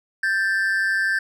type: tone pair together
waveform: triangle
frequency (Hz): 1568 / 1760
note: G6 / A6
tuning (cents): 0 / 0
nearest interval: major second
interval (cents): 200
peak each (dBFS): -19 / -21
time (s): 0.23-1.19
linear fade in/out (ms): 5
effects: none